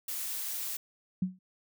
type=noise; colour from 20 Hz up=blue; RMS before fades=-36 dBFS; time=0.08-0.77 s; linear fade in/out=5 ms
type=tone with exponential decay; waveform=sine; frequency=185 Hz; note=F#3; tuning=in tune; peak=-23 dBFS; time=1.22-1.39 s; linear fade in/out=5 ms; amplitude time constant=36 ms
effects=none